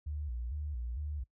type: tone with vibrato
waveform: sine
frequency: 66.6 Hz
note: C2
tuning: 31 cents sharp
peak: -35 dBFS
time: 0.06-1.24 s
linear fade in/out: 10 ms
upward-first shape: square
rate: 2.2 Hz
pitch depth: 190 cents each way
effects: noise-tail reverb RT60 0.1 s tail -22 dB re dry